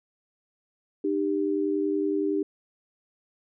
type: tone pair together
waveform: sine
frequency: 304.1 / 394.8 Hz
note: D#4 / G4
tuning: -40 / +12 cents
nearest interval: perfect fourth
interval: 452 cents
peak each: -26 dBFS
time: 1.04-2.43 s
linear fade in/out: 5 ms
effects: none